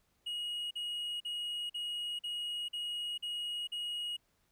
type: tone bursts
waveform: triangle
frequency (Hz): 2889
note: F#7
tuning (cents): -42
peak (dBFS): -34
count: 8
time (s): 0.26-4.168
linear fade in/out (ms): 10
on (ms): 450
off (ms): 44
effects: pink hiss -75 dBFS RMS until 4.51 s